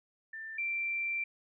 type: tone pair in turn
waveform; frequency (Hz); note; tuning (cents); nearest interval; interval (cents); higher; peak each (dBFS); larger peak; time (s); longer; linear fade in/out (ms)
sine; 1782 / 2353; A6 / D7; +22 / +3; perfect fourth; 481; second; -40 / -31; second; 0.33-0.58 / 0.58-1.24; second; 5
effects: none